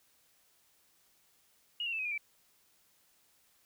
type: tone with pitch steps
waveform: sine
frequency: 2875 / 2755 / 2639 / 2529 / 2423 / 2322 Hz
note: F7 / F7 / E7 / D#7 / D#7 / D7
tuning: +50 / -24 / +1 / +28 / -47 / -20 cents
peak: -33 dBFS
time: 1.8-2.178 s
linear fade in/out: 2 ms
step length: 63 ms
effects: white hiss -69 dBFS RMS until 3.65 s